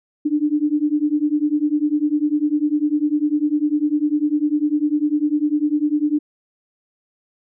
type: beating tone pair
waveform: sine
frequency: 293.7 / 303.7 Hz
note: D4 / D#4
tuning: 0 / -42 cents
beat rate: 10 Hz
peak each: -19 / -19 dBFS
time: 0.25-6.19 s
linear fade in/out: 10 ms
effects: none